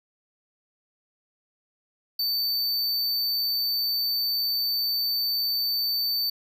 square tone, 4559 Hz, C#8, 48 cents sharp, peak -24 dBFS, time 2.19-6.3 s, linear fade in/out 5 ms, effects none

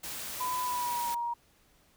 white noise, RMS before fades -39 dBFS, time 0.03-1.15 s, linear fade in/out 10 ms
sine tone with pitch glide, 1002 to 945.8 Hz, B5 to A#5, +25 to +25 cents, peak -30 dBFS, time 0.4-1.34 s, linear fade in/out 10 ms, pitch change -100 cents, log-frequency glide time 0.6-1.1 s
effects pink hiss -65 dBFS RMS until 1.96 s

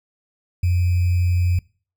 sine tone with sample-and-hold, 88.8 Hz, F2, 29 cents sharp, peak -15 dBFS, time 0.63-1.59 s, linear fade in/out 5 ms, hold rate 2450 Hz, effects noise-tail reverb RT60 0.4 s tail -24 dB re dry

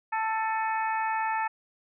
harmonic tone with a mistuned harmonic, 442.2 Hz, A4, 9 cents sharp, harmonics 2 / 3 / 4 / 5 / 6, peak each -27 / -35 / -34 / -41 / -41 dBFS, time 0.12-1.48 s, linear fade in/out 10 ms, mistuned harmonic 6, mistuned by -71 cents, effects none

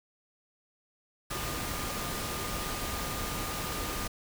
sine tone in noise, 1213 Hz, D#6, 44 cents flat, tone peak -42 dBFS, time 1.3-4.08 s, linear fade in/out 10 ms, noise pink, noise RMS -35 dBFS, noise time 1.3-4.08 s, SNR -10 dB, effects none

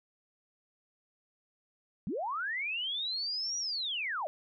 sine linear two-way sweep, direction up then down, 151.1 to 5820 to 554 Hz, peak -32 dBFS, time 2.07-4.27 s, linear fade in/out 0 ms, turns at 3.58 s, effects none

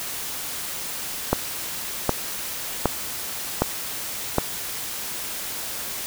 click train, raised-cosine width 1 ms, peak -3 dBFS, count 5, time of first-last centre 1.33-4.383 s, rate 1.31 Hz, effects white hiss -31 dBFS RMS until 6.06 s

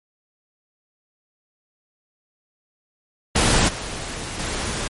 pink noise with level steps, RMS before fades -17 / -30 / -26 dBFS, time 3.35-4.88 s, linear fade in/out 10 ms, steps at 3.68 / 4.39 s, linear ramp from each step 10 ms, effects MP3 48 kbps

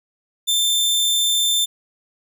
sawtooth tone, 3563 Hz, A7, 21 cents sharp, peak -13 dBFS, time 0.47-1.66 s, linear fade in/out 20 ms, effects none

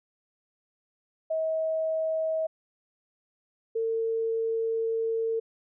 sine tone pair in turn, 639 / 451.8 Hz, D#5 / A4, +46 / +46 cents, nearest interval tritone, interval 600 cents, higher first, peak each -25 dBFS, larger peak neither, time 1.3-2.47 / 3.75-5.4 s, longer second, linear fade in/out 10 ms, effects none

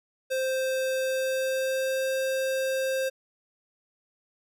square tone with pitch glide, 523.3 to 528.5 Hz, C5 to C5, 0 to +17 cents, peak -26 dBFS, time 0.3-3.1 s, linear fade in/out 20 ms, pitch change +17 cents, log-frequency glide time 0.97-2.14 s, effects none

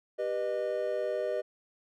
triangle chord, G augmented, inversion none, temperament just, 392 / 490 / 612.5 Hz, G4 / B4 / D#5, 0 / -14 / -27 cents, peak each -34 / -32 / -30 dBFS, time 0.18-1.42 s, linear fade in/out 20 ms, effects none

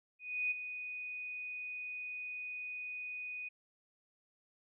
sine tone with ADSR envelope, 2484 Hz, D#7, 3 cents flat, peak -30 dBFS, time 0.19-3.49 s, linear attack 320 ms, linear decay 18 ms, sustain -10 dB, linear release 12 ms, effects none

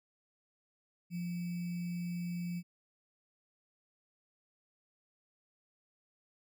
sine tone with sample-and-hold, 174.61 Hz, F3, in tune, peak -35 dBFS, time 1.1-2.63 s, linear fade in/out 50 ms, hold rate 2450 Hz, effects none

